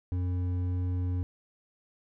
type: tone with hard clipping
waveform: triangle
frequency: 90.1 Hz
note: F#2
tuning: 45 cents flat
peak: -29 dBFS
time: 0.12-1.23 s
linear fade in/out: 0 ms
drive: 11 dB
effects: none